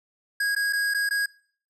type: tone with dropouts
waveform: square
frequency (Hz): 1644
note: G#6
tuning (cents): -18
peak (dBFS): -23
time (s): 0.4-1.26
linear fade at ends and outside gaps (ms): 5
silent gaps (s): 0.551-0.562 / 0.727-0.731 / 0.939-0.945 / 1.091-1.108
effects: noise-tail reverb RT60 0.5 s tail -22 dB re dry + low-pass 12000 Hz 12 dB/octave